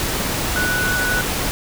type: tone in noise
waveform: sine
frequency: 1480 Hz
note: F#6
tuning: in tune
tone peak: -19 dBFS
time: 0.56-1.21 s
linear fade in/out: 0 ms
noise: pink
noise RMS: -22 dBFS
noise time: 0-1.51 s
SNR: 0 dB
effects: none